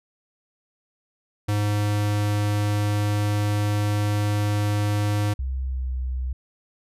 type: tone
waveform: square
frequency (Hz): 103.83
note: G#2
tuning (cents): 0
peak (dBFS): -21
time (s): 1.48-5.34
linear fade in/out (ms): 10
type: tone with pitch glide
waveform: sine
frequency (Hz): 65.41 to 63.66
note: C2 to C2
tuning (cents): 0 to -47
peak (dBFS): -24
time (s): 5.39-6.33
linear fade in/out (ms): 5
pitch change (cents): -47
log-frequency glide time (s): 5.63-5.92
effects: resampled to 32000 Hz